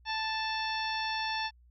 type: harmonic tone with a mistuned harmonic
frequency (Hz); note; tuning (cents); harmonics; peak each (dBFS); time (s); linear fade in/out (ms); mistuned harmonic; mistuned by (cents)
880; A5; 0; 1 / 2 / 3 / 4 / 5 / 6; -34 / -37 / -39 / -40 / -41 / -42; 0.05-1.51; 50; 6; +49
effects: added 60 Hz sine -57 dBFS peak until 1.7 s